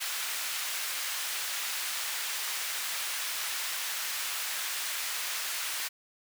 pink high-pass noise, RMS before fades -34 dBFS, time 0-5.89 s, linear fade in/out 20 ms, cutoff 1600 Hz, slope 12 dB/octave, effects none

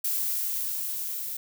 violet noise with level ramp, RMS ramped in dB -27 to -34 dBFS, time 0.04-1.37 s, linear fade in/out 5 ms, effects none

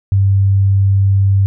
sine tone, 98 Hz, G2, in tune, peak -8 dBFS, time 0.12-1.46 s, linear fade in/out 0 ms, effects none

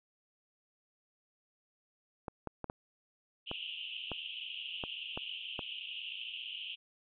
clicks, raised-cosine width 1 ms, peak -24 dBFS, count 9, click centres 2.282 / 2.473 / 2.643 / 2.699 / 3.514 / 4.117 / 4.838 / 5.175 / 5.592 s
pink band-pass noise, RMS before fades -43 dBFS, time 3.46-6.76 s, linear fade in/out 20 ms, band 2700 to 3200 Hz, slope 96 dB/octave
effects none

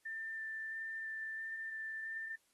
sine tone with vibrato, 1782 Hz, A6, 22 cents sharp, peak -40 dBFS, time 0.05-2.36 s, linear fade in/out 10 ms, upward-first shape square, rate 1.5 Hz, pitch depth 8 cents each way, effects white hiss -75 dBFS RMS until 2.53 s + AAC 32 kbps

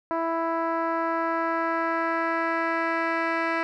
10% pulse tone with low-pass filter sweep, 330 Hz, E4, 2 cents sharp, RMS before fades -26 dBFS, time 0.11-3.63 s, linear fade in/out 0 ms, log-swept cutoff 1000 to 2400 Hz, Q 1.4, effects none

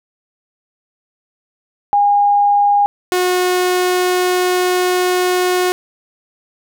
sine / sawtooth tone pair in turn, 815 / 363 Hz, G#5 / F#4, -33 / -33 cents, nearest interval octave + major second, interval 1400 cents, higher first, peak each -9 dBFS, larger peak neither, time 1.93-2.86 / 3.12-5.72 s, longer second, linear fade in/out 0 ms, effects none

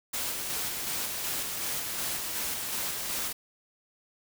white noise with tremolo, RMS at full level -32 dBFS, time 0.13-3.33 s, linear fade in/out 10 ms, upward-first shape square, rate 2.7 Hz, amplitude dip 25%, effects none

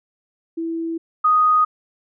sine tone pair in turn, 329.6 / 1244.4 Hz, E4 / D#6, 0 / 0 cents, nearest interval octave + major seventh, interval 2300 cents, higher second, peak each -22 / -12 dBFS, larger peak second, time 0.57-0.98 / 1.24-1.65 s, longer neither, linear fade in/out 10 ms, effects none

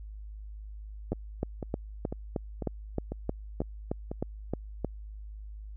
two click trains, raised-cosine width 2 ms, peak -21 / -16 dBFS, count 7 / 13, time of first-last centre 1.13-4.115 / 1.12-4.847 s, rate 2.01 / 3.22 Hz, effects added 52 Hz sine -40 dBFS peak until 5.76 s

